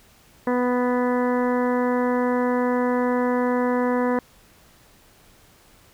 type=harmonic tone; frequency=247.5 Hz; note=B3; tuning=4 cents sharp; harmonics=1 / 2 / 3 / 4 / 5 / 6 / 7 / 8; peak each=-22 / -23 / -32 / -28 / -36 / -38 / -35 / -39 dBFS; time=0.47-4.19 s; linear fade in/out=2 ms; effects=pink hiss -54 dBFS RMS until 5.93 s